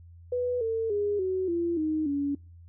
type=tone with pitch steps; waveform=sine; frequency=493.9 / 450.3 / 410.5 / 374.3 / 341.3 / 311.1 / 283.7 Hz; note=B4 / A4 / G#4 / F#4 / F4 / D#4 / C#4; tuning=0 / +40 / -20 / +20 / -40 / 0 / +40 cents; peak=-25 dBFS; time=0.32-2.35 s; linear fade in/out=5 ms; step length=290 ms; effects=noise-tail reverb RT60 0.3 s tail -23 dB re dry + added 85 Hz sine -47 dBFS peak until 2.68 s